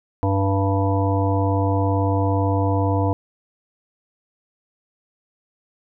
harmonic tone, 97.8 Hz, G2, 4 cents flat, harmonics 1 / 3 / 5 / 7 / 9 / 10, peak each -19 / -24 / -26 / -27 / -29 / -29 dBFS, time 0.23-3.13 s, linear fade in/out 0 ms, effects none

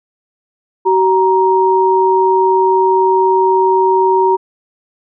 sine tone pair together, 379.2 / 938 Hz, F#4 / A#5, +43 / +11 cents, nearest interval octave + major third, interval 1568 cents, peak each -11 dBFS, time 0.85-4.37 s, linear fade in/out 20 ms, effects none

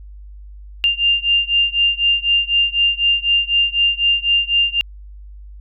sine beating tone pair, 2794 / 2798 Hz, F7 / F7, 0 / +3 cents, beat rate 4 Hz, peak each -16 / -17 dBFS, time 0.84-4.81 s, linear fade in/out 0 ms, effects added 50 Hz sine -34 dBFS peak until 5.6 s

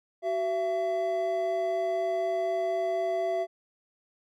triangle tone pair together, 377.7 / 671 Hz, F#4 / E5, +36 / +31 cents, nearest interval minor seventh, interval 995 cents, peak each -30 / -25 dBFS, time 0.22-3.47 s, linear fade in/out 50 ms, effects none

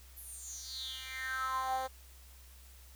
10% pulse tone with high-pass filter sweep, 261.6 Hz, C4, in tune, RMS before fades -39 dBFS, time 0.16-1.88 s, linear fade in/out 20 ms, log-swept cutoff 12000 to 600 Hz, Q 6.7, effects added 64 Hz sine -54 dBFS peak until 2.95 s + white hiss -60 dBFS RMS until 2.95 s

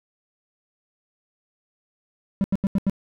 triangle tone bursts, 196 Hz, G3, in tune, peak -15 dBFS, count 5, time 2.41-2.897 s, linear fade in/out 0 ms, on 31 ms, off 83 ms, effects none

